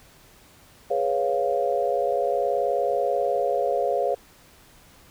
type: chord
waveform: sine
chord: C# dominant seventh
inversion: second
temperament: equal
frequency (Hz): 415.3 / 493.9 / 554.4 / 698.5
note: G#4 / B4 / C#5 / E#5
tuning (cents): 0 / 0 / 0 / 0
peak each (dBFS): -28 / -27 / -25 / -26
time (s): 0.9-4.15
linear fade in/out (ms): 10
effects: pink hiss -53 dBFS RMS until 5.1 s